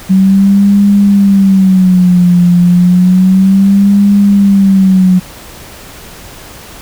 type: tone with vibrato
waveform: sine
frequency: 188.3 Hz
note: F#3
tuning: 31 cents sharp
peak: -3 dBFS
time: 0.09-5.2 s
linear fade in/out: 20 ms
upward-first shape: sine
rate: 0.31 Hz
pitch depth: 120 cents each way
effects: pink hiss -31 dBFS RMS until 6.81 s